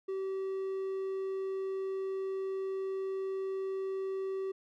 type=tone; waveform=triangle; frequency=384.3 Hz; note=G4; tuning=34 cents flat; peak=-31 dBFS; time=0.08-4.52 s; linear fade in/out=10 ms; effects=none